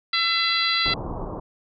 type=harmonic tone; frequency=673 Hz; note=E5; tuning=36 cents sharp; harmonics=2 / 3 / 4 / 5 / 6 / 7; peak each=-27 / -26 / -30 / -28 / -24 / -28 dBFS; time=0.13-0.94 s; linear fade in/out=5 ms
type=low-pass noise; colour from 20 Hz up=pink; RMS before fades=-31 dBFS; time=0.85-1.4 s; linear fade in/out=10 ms; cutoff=1100 Hz; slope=48 dB/octave
effects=none